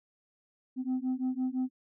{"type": "beating tone pair", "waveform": "sine", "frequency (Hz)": [254, 259.9], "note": ["B3", "C4"], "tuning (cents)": [49, -11], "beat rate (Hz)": 5.9, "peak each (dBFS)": -30, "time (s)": [0.76, 1.7], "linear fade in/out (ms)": 50, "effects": ["tanh soft clip ceiling -26 dBFS"]}